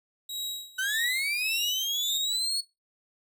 sawtooth tone with tremolo, 3836 Hz, A#7, 49 cents sharp, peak -28 dBFS, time 0.29-2.18 s, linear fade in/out 5 ms, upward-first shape sine, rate 1.7 Hz, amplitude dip 90%
35% pulse linear sweep, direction up, 1486 to 4396 Hz, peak -25 dBFS, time 0.78-2.61 s, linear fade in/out 10 ms
effects noise-tail reverb RT60 0.2 s tail -17 dB re dry

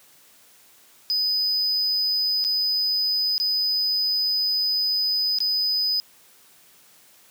triangle tone with dropouts, 4997 Hz, D#8, 7 cents sharp, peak -19 dBFS, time 1.1-6 s, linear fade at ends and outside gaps 0 ms, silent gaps 2.441-2.448 / 3.38-3.4 / 5.386-5.404 s, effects white hiss -54 dBFS RMS until 7.3 s + high-pass 100 Hz 12 dB/octave

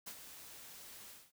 white noise with ADSR envelope, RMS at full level -45 dBFS, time 0.06-1.32 s, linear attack 13 ms, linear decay 70 ms, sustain -8 dB, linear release 230 ms, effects none

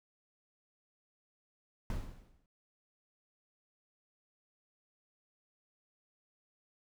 brown noise with exponential decay, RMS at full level -34 dBFS, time 1.9-2.46 s, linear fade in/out 1 ms, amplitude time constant 120 ms, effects none

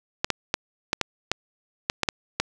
clicks, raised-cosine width 0.2 ms, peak -4 dBFS, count 10, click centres 0.245 / 0.303 / 0.541 / 0.931 / 1.013 / 1.316 / 1.899 / 2.033 / 2.088 / 2.4 s, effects none

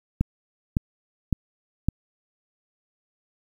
click train, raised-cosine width 5 ms, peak -8 dBFS, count 4, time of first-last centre 0.21-1.886 s, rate 1.79 Hz, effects 8-bit

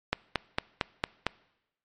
click train, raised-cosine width 0.3 ms, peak -9 dBFS, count 6, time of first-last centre 0.13-1.266 s, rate 4.4 Hz, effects noise-tail reverb RT60 0.9 s tail -22 dB re dry + MP3 48 kbps

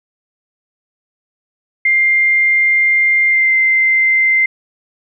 sine tone with pitch glide, 2100 to 2081 Hz, C7 to C7, +6 to -10 cents, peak -9 dBFS, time 1.85-4.46 s, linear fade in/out 5 ms, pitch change -16 cents, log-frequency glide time 3.29-3.55 s, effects none

